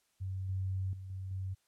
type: tone with level steps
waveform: sine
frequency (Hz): 94.8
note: F#2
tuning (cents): +43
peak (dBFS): -35 / -32 / -42 / -38 / -35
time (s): 0.2-1.55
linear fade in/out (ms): 20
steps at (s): 0.49 / 0.93 / 1.1 / 1.31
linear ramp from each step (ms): 2
effects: white hiss -75 dBFS RMS until 1.67 s + low-pass 11000 Hz 12 dB/octave